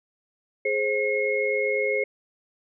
sine tone cluster, 420.1 / 528 / 2162 Hz, G#4 / C5 / C#7, +20 / +16 / -44 cents, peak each -26 dBFS, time 0.65-2.04 s, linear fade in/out 5 ms, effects none

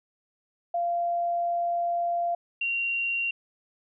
sine tone pair in turn, 691 / 2758 Hz, F5 / F7, -19 / -22 cents, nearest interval 2 octaves, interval 2397 cents, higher second, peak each -24 / -25 dBFS, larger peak first, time 0.74-2.35 / 2.61-3.31 s, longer first, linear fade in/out 5 ms, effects none

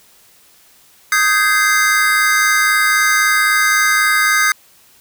square chord, Ab major seventh, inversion second, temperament just, 1245.9 / 1557.4 / 1661.2 / 2077 Hz, Eb6 / G6 / Ab6 / C7, +2 / -12 / 0 / -13 cents, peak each -18 / -17 / -20 / -17 dBFS, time 1.12-4.52 s, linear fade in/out 2 ms, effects white hiss -49 dBFS RMS until 5 s

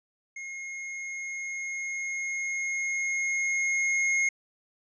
square tone with level ramp, 2151 Hz, C7, 47 cents sharp, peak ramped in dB -37 to -23 dBFS, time 0.36-4.29 s, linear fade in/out 5 ms, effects resampled to 16000 Hz

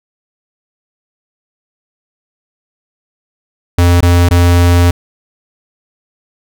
square tone with dropouts, 87.31 Hz, F2, in tune, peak -6 dBFS, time 3.78-4.91 s, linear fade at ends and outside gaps 5 ms, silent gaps 4.008-4.026 / 4.289-4.309 s, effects none

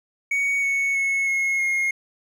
triangle tone with pitch steps, 2237 / 2214 / 2191 / 2168 / 2146 Hz, C#7 / C#7 / C#7 / C#7 / C7, +15 / -3 / -21 / -39 / +43 cents, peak -18 dBFS, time 0.31-1.91 s, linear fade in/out 5 ms, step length 320 ms, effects none

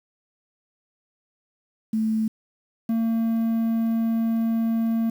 sine / triangle tone pair in turn, 220 / 227 Hz, A3 / A#3, 0 / -46 cents, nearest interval minor second, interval 54 cents, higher second, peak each -20 / -18 dBFS, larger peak second, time 1.93-2.28 / 2.89-5.1 s, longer second, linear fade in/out 5 ms, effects 8-bit

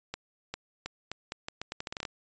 accelerating click train, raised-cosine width 0.2 ms, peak -18 dBFS, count 15, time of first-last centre 0.14-2.052 s, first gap 400 ms, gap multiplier 0.8, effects resampled to 16000 Hz

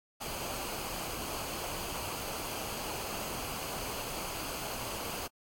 pink noise with comb filter, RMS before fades -39 dBFS, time 0.2-5.28 s, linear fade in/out 20 ms, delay 0.54 ms, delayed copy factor -0.5, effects AAC 64 kbps

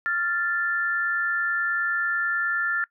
sine tone pair together, 1389.3 / 1760 Hz, F6 / A6, -9 / 0 cents, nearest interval major third, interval 409 cents, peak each -25 dBFS, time 0.06-2.84 s, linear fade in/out 0 ms, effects noise-tail reverb RT60 0.1 s tail -21 dB re dry

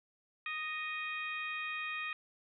harmonic tone with a mistuned harmonic, 621 Hz, D#5, 3 cents flat, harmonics 2 / 3 / 4 / 5 / 6, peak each -43 / -42 / -39 / -51 / -51 dBFS, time 0.46-2.13 s, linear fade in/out 2 ms, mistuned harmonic 5, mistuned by +62 cents, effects none

